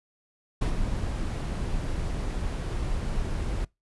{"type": "noise with ADSR envelope", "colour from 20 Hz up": "brown", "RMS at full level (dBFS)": -23, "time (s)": [0.61, 3.65], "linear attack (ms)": 12, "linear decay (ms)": 97, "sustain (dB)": -6, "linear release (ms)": 7, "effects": ["noise-tail reverb RT60 0.2 s tail -24 dB re dry", "resampled to 24000 Hz"]}